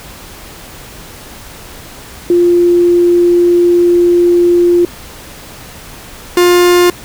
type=tone pair in turn; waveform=sine / 45% pulse; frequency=349.2 / 353.9 Hz; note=F4 / F4; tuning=0 / +23 cents; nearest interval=unison; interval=23 cents; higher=second; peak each=-5 dBFS; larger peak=neither; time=2.3-4.85 / 6.37-6.9 s; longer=first; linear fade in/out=2 ms; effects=pink hiss -32 dBFS RMS until 7.04 s